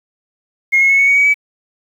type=tone with pitch steps; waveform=sine; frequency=2150 / 2172 / 2195 / 2218 / 2241 / 2265 / 2288 Hz; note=C7 / C#7 / C#7 / C#7 / C#7 / C#7 / D7; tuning=+47 / -36 / -18 / 0 / +18 / +37 / -46 cents; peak=-7 dBFS; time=0.72-1.343 s; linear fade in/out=20 ms; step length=89 ms; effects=tanh soft clip ceiling -4 dBFS + 7-bit